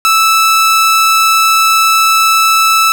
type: tone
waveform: sawtooth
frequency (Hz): 1314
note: E6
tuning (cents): -6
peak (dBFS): -3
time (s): 0.05-2.92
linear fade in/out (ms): 0
effects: none